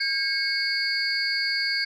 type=tone cluster; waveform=sine; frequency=1615 / 2195 / 4446 / 4794 Hz; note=G#6 / C#7 / C#8 / D8; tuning=-49 / -18 / +4 / +35 cents; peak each=-28 dBFS; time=0-1.85 s; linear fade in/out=10 ms; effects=tanh soft clip ceiling -14 dBFS